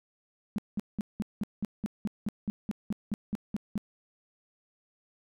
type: tone bursts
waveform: sine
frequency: 207.7 Hz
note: G#3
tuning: in tune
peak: -27 dBFS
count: 16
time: 0.56-3.778 s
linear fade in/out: 0 ms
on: 23 ms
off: 190 ms
effects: none